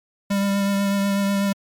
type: tone with vibrato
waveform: square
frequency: 198.9 Hz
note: G3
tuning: 25 cents sharp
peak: -19 dBFS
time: 0.3-1.53 s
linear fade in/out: 10 ms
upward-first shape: triangle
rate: 8.1 Hz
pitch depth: 20 cents each way
effects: MP3 96 kbps